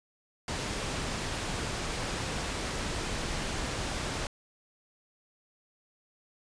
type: low-pass noise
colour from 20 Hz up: pink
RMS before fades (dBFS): -34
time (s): 0.48-4.27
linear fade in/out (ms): 2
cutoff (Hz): 8400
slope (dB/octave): 12
effects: resampled to 22050 Hz